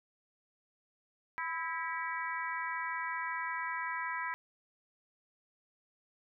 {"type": "harmonic tone with a mistuned harmonic", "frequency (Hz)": 325.3, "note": "E4", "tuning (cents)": -23, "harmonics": [3, 4, 5, 6, 7], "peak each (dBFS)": [-38, -43, -41, -40, -45], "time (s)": [1.38, 4.34], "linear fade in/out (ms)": 0, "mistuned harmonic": 3, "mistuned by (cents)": 36, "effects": []}